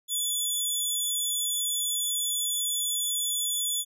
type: tone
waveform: 10% pulse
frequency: 3449 Hz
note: A7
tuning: 35 cents flat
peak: -18 dBFS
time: 0.08-3.85 s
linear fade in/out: 50 ms
effects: resampled to 32000 Hz